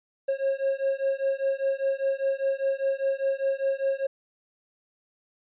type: beating tone pair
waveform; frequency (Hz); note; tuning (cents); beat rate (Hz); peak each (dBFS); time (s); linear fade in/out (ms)
triangle; 540 / 545; C#5 / C#5; -45 / -29; 5; -25; 0.28-4.07; 10
effects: resampled to 8000 Hz